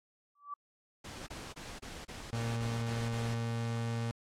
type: tone with exponential growth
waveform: sine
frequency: 1155 Hz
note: D6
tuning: 29 cents flat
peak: -35 dBFS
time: 0.35-0.54 s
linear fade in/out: 5 ms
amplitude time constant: 41 ms
type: noise bursts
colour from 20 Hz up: pink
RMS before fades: -45 dBFS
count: 9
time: 1.04-3.35 s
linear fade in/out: 10 ms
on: 230 ms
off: 30 ms
type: tone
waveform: 35% pulse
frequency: 115.9 Hz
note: A#2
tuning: 10 cents flat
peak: -31 dBFS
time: 2.33-4.11 s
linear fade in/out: 0 ms
effects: low-pass 8000 Hz 12 dB/octave + AAC 64 kbps